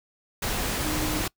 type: tone in noise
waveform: sine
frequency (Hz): 306.1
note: D#4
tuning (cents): -28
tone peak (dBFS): -30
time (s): 0.84-1.22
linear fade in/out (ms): 5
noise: pink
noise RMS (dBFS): -28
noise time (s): 0.42-1.28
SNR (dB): -5
effects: noise-tail reverb RT60 0.1 s tail -24 dB re dry